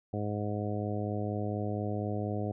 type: harmonic tone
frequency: 104.2 Hz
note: G#2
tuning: 6 cents sharp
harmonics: 1 / 2 / 3 / 4 / 5 / 6 / 7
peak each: -34 / -37 / -39 / -40 / -41 / -42 / -42 dBFS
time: 0.13-2.52 s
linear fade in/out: 5 ms
effects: none